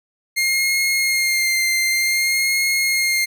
sawtooth tone with vibrato, 2122 Hz, C7, 24 cents sharp, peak -13 dBFS, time 0.36-3.26 s, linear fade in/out 20 ms, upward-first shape sine, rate 0.54 Hz, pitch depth 26 cents each way, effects none

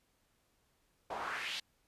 pink noise with band-pass filter sweep, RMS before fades -40 dBFS, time 1.1-1.6 s, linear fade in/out 5 ms, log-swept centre 690 to 3900 Hz, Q 2.8, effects pink hiss -75 dBFS RMS until 1.87 s + resampled to 32000 Hz

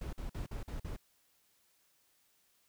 brown noise bursts, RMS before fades -40 dBFS, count 6, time 0.01-0.965 s, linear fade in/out 5 ms, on 120 ms, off 47 ms, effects white hiss -72 dBFS RMS until 2.68 s

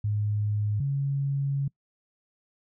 sine tone pair in turn, 104.6 / 139.14 Hz, G#2 / C#3, +13 / +7 cents, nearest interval perfect fourth, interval 494 cents, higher second, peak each -24 dBFS, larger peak neither, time 0.04-0.8 / 0.8-1.68 s, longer second, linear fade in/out 5 ms, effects noise-tail reverb RT60 0.1 s tail -24 dB re dry

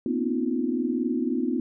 sine tone cluster, 233.3 / 252.2 / 276.1 / 314 / 353.3 Hz, A#3 / B3 / C#4 / D#4 / F4, +2 / +36 / -7 / +16 / +20 cents, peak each -32 / -26 / -34 / -30 / -31 dBFS, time 0.06-1.6 s, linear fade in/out 2 ms, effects none

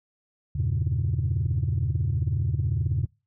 sine chord, E diminished seventh, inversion none, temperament equal, 82.41 / 98 / 116.54 / 138.59 Hz, E2 / G2 / Bb2 / Db3, 0 / 0 / 0 / 0 cents, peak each -27 dBFS, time 0.55-3.06 s, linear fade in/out 10 ms, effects noise-tail reverb RT60 0.3 s tail -26 dB re dry + tanh soft clip ceiling -17 dBFS

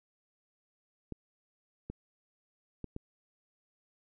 clicks, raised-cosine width 3 ms, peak -26 dBFS, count 4, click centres 1.123 / 1.9 / 2.843 / 2.964 s, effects none

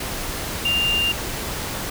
sine tone in noise, 2794 Hz, F7, in tune, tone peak -18 dBFS, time 0.65-1.12 s, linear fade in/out 5 ms, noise pink, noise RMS -28 dBFS, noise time 0-1.9 s, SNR +7 dB, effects none

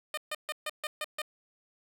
10% pulse tone bursts, 609 Hz, D#5, 37 cents flat, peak -24 dBFS, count 7, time 0.14-1.218 s, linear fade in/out 2 ms, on 34 ms, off 140 ms, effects none

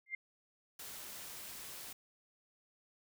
sine tone with exponential growth, 2100 Hz, C7, 6 cents sharp, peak -33 dBFS, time 0.06-0.15 s, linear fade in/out 5 ms, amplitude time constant 18 ms
white noise, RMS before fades -48 dBFS, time 0.79-1.93 s, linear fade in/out 5 ms
effects none

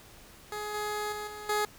15% pulse tone with level steps, 420 Hz, G#4, 19 cents sharp, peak -28 / -25 / -29 / -34 / -20 dBFS, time 0.52-1.65 s, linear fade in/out 2 ms, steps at 0.74 / 1.12 / 1.27 / 1.49 s, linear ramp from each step 5 ms, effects pink hiss -53 dBFS RMS until 1.78 s

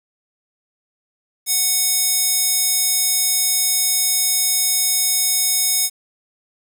square tone with high-pass filter, 740 Hz, F#5, in tune, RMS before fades -18 dBFS, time 1.46-5.9 s, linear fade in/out 50 ms, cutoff 6700 Hz, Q 0.91, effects 7-bit

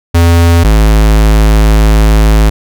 square tone pair in turn, 84.8 / 53.42 Hz, E2 / G#1, +50 / +50 cents, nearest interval minor sixth, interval 800 cents, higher first, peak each -4 dBFS, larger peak neither, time 0.14-0.64 / 0.64-2.5 s, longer second, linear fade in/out 10 ms, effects none

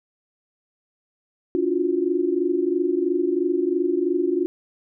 sine tone cluster, 287.1 / 339.9 / 362.9 Hz, D4 / F4 / F#4, -39 / -47 / -34 cents, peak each -26 / -23 / -22 dBFS, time 1.55-4.46 s, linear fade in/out 0 ms, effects none

